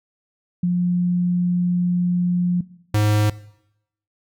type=tone pair in turn; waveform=sine / square; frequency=177.3 / 105.42 Hz; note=F3 / G#2; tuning=+26 / +26 cents; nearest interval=major sixth; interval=900 cents; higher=first; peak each=-16 dBFS; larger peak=neither; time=0.63-2.61 / 2.94-3.3 s; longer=first; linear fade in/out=5 ms; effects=noise-tail reverb RT60 0.8 s tail -19 dB re dry